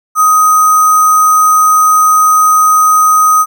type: tone with sample-and-hold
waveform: sine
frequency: 1252 Hz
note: D#6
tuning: 10 cents sharp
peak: -4 dBFS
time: 0.15-3.46 s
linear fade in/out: 50 ms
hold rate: 7350 Hz
effects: none

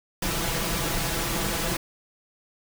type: noise with comb filter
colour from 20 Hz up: pink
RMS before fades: -27 dBFS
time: 0.22-1.77 s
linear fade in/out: 5 ms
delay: 6 ms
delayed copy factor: +0.65
effects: none

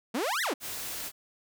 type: exponential two-way sweep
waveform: sawtooth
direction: up then down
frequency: 207.7 to 2093 to 231.5 Hz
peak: -24 dBFS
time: 0.14-0.54 s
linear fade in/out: 10 ms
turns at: 0.42 s
type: noise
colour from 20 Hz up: white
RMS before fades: -37 dBFS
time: 0.6-1.12 s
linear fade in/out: 50 ms
effects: none

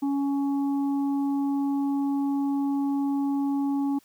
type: harmonic tone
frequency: 279.3 Hz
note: C#4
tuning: 13 cents sharp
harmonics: 1 / 3 / 4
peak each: -23 / -36 / -46 dBFS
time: 0.02-3.99 s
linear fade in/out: 10 ms
effects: white hiss -61 dBFS RMS until 4.04 s

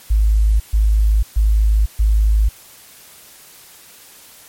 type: tone bursts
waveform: sine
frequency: 53.1 Hz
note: G#1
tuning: 39 cents sharp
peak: -10 dBFS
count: 4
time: 0.1-2.49 s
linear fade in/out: 10 ms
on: 500 ms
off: 130 ms
effects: white hiss -43 dBFS RMS until 4.48 s + MP3 64 kbps

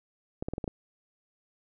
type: clicks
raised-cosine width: 2 ms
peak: -19 dBFS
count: 6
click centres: 0.425 / 0.485 / 0.536 / 0.581 / 0.642 / 0.678 s
effects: none

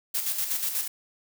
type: noise with tremolo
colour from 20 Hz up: blue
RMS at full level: -27 dBFS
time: 0.14-0.88 s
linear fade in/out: 10 ms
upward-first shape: square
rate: 8.2 Hz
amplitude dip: 50%
effects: none

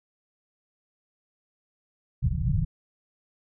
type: low-pass noise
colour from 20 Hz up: white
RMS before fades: -25 dBFS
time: 2.22-2.65 s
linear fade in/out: 10 ms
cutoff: 170 Hz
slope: 96 dB/octave
effects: none

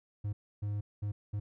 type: tone bursts at uneven times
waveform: triangle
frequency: 103.2 Hz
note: G#2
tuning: 10 cents flat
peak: -30 dBFS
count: 4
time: 0.24-0.33 / 0.62-0.81 / 1.02-1.12 / 1.33-1.4 s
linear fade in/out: 10 ms
effects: none

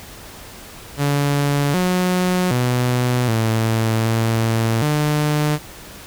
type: tone with pitch steps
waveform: sawtooth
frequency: 143 / 181.8 / 124 / 112.2 / 113.4 / 149.8 Hz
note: D3 / F#3 / B2 / A2 / A#2 / D3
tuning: -46 / -30 / +7 / +34 / -47 / +35 cents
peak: -12 dBFS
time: 0.97-5.59 s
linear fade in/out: 50 ms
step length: 770 ms
effects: pink hiss -38 dBFS RMS until 6.06 s

